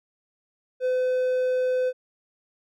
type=tone; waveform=triangle; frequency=508 Hz; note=B4; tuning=49 cents sharp; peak=-19 dBFS; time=0.8-1.93 s; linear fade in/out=50 ms; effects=none